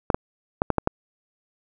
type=clicks; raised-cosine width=1 ms; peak=-5 dBFS; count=6; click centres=0.102 / 0.145 / 0.619 / 0.703 / 0.783 / 0.874 s; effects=none